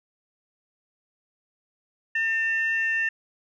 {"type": "tone pair together", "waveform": "sine", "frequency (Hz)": [1802, 2700], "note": ["A6", "E7"], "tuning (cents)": [41, 41], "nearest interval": "perfect fifth", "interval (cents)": 700, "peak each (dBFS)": [-22, -29], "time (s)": [2.15, 3.09], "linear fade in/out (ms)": 5, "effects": ["tanh soft clip ceiling -15 dBFS"]}